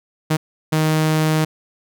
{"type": "tone bursts at uneven times", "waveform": "sawtooth", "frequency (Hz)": 156.4, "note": "D#3", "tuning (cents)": 9, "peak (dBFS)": -11, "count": 2, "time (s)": [[0.3, 0.37], [0.72, 1.45]], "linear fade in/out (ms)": 10, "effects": []}